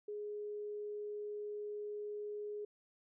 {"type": "tone", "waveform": "sine", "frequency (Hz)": 416.8, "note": "G#4", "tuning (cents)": 6, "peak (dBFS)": -40, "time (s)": [0.08, 2.65], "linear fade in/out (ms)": 5, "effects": []}